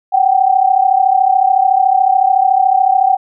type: tone pair together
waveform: sine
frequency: 748 / 781.8 Hz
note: F#5 / G5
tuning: +19 / -5 cents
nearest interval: minor second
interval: 76 cents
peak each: -11 dBFS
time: 0.12-3.17 s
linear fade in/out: 20 ms
effects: none